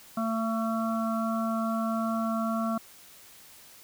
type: harmonic tone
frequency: 224.8 Hz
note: A3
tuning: 37 cents sharp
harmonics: 1 / 3 / 5 / 6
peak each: -28 / -33 / -35 / -36 dBFS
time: 0.17-2.78 s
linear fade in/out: 5 ms
effects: white hiss -52 dBFS RMS until 3.83 s